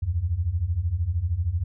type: beating tone pair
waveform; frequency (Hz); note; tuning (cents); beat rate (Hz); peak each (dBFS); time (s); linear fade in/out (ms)
sine; 77.78 / 90.78; D#2 / F#2; 0 / -32; 13; -27 / -24; 0.02-1.64; 10
effects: none